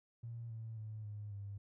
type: tone with pitch steps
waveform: triangle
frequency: 116.54 / 112.31 / 108.23 / 104.31 / 100.52 Hz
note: A#2 / A2 / A2 / G#2 / G2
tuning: 0 / +36 / -28 / +8 / +44 cents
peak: -39 dBFS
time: 0.23-1.58 s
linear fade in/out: 10 ms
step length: 270 ms
effects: tanh soft clip ceiling -41 dBFS